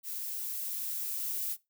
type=noise with level ramp; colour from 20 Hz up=violet; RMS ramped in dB=-38 to -34 dBFS; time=0.03-1.57 s; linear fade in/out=50 ms; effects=noise-tail reverb RT60 0.2 s tail -19 dB re dry